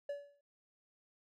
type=tone with exponential decay; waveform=triangle; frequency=572 Hz; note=D5; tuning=46 cents flat; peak=-33 dBFS; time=0.09-0.41 s; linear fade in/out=5 ms; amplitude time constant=68 ms; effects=none